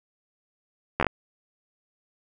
slowing click train, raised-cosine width 0.5 ms, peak -7 dBFS, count 5, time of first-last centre 1-1.067 s, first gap 12 ms, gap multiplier 1.23, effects none

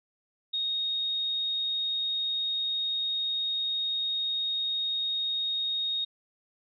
sine tone, 3729 Hz, A#7, in tune, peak -27 dBFS, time 0.53-6.05 s, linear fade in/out 10 ms, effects none

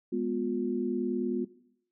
sine chord, F diminished, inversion first, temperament equal with one note detuned, 207.7 / 246.9 / 356.8 Hz, Ab3 / Cb4 / F4, 0 / 0 / +37 cents, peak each -34 / -31 / -31 dBFS, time 0.12-1.45 s, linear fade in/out 10 ms, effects noise-tail reverb RT60 0.7 s tail -18 dB re dry

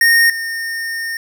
square tone pair in turn, 1846 / 1828 Hz, A#6 / A#6, -17 / -34 cents, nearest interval unison, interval 17 cents, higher first, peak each -9 / -21 dBFS, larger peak first, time 0.01-0.3 / 0.3-1.17 s, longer second, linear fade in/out 2 ms, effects 8-bit

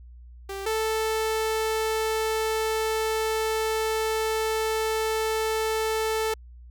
sawtooth tone pair in turn, 392 / 440 Hz, G4 / A4, 0 / 0 cents, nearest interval major second, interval 200 cents, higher second, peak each -28 / -20 dBFS, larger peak second, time 0.49-0.66 / 0.66-6.34 s, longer second, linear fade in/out 5 ms, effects added 60 Hz sine -43 dBFS peak until 6.7 s

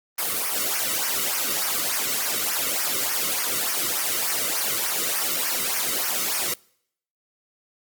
white noise with flanger, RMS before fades -25 dBFS, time 0.18-6.54 s, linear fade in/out 5 ms, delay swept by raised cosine 0.25 to 1.23 ms, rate 3.4 Hz, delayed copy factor -0.95, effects noise-tail reverb RT60 0.7 s tail -26 dB re dry + Opus 24 kbps

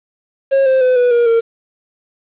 triangle tone with pitch steps, 543 / 525.1 / 507.8 / 491.1 / 474.9 / 459.3 Hz, C#5 / C5 / B4 / B4 / A#4 / A#4, -36 / +6 / +48 / -10 / +32 / -26 cents, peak -7 dBFS, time 0.51-1.41 s, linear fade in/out 20 ms, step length 150 ms, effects resampled to 8000 Hz + 7-bit

